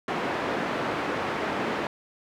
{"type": "band-pass noise", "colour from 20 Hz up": "pink", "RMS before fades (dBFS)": -29, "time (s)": [0.08, 1.87], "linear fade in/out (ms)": 2, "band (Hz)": [250, 1900], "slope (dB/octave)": 12, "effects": []}